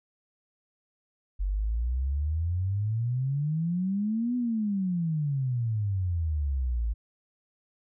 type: exponential two-way sweep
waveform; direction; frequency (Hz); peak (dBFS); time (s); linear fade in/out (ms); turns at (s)
sine; up then down; 45.85 to 250 to 53.5; -25; 1.39-6.94; 20; 4.36
effects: none